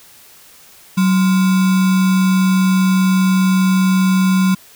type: tone with sample-and-hold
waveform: sine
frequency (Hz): 187.5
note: F#3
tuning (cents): +23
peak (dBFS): -10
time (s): 0.97-4.55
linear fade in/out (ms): 10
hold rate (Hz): 1225
effects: white hiss -44 dBFS RMS until 4.75 s